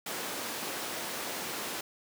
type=high-pass noise; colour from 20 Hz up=pink; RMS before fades=-37 dBFS; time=0.06-1.81 s; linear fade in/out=5 ms; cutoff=300 Hz; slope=12 dB/octave; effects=none